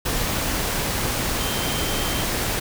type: tone in noise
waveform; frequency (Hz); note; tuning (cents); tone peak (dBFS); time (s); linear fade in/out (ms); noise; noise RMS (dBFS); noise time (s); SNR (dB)
sine; 3136; G7; 0; -32; 1.4-2.23; 10; pink; -24; 0.05-2.6; -11
effects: none